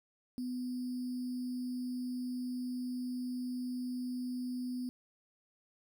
sine tone with sample-and-hold, 250 Hz, B3, 21 cents sharp, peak -35 dBFS, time 0.38-4.89 s, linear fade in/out 0 ms, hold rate 4900 Hz, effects none

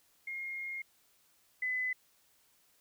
sine tone pair in turn, 2138 / 2012 Hz, C7 / B6, +37 / +32 cents, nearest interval minor second, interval 105 cents, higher first, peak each -37 / -31 dBFS, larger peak second, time 0.27-0.82 / 1.62-1.93 s, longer first, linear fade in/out 5 ms, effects white hiss -69 dBFS RMS until 2.8 s

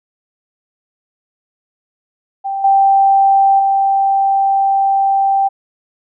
sine tone with level steps, 784 Hz, G5, in tune, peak -17 / -7 / -10 dBFS, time 2.44-5.49 s, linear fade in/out 20 ms, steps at 2.64 / 3.59 s, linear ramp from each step 5 ms, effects none

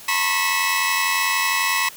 sawtooth tone cluster, 906 / 997 / 1088 / 1961 / 2591 Hz, A#5 / B5 / C#6 / B6 / E7, -50 / +16 / -33 / -13 / -30 cents, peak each -26 / -24 / -20 / -20 / -21 dBFS, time 0.08-1.89 s, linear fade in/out 5 ms, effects white hiss -41 dBFS RMS until 1.96 s

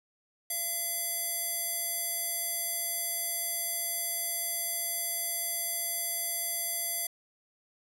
square tone with band-pass filter, 679 Hz, F5, 49 cents flat, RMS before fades -33 dBFS, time 0.5-7.07 s, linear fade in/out 5 ms, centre 11000 Hz, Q 2.5, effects none

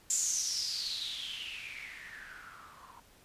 violet noise with low-pass filter sweep, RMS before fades -38 dBFS, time 0.1-3 s, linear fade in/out 2 ms, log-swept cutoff 7400 to 960 Hz, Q 8.4, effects pink hiss -61 dBFS RMS until 3.24 s + resampled to 32000 Hz

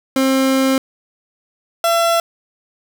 30% pulse tone pair in turn, 265.8 / 674.4 Hz, C4 / E5, +27 / +39 cents, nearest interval octave + major third, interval 1612 cents, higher second, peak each -10 dBFS, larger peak neither, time 0.16-0.78 / 1.84-2.2 s, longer first, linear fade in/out 2 ms, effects none

